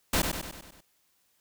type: noise with echo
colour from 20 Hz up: pink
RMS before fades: -25 dBFS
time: 0.13-0.22 s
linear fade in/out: 5 ms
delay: 98 ms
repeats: 6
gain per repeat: -5 dB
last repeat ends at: 0.808 s
effects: white hiss -70 dBFS RMS until 1.4 s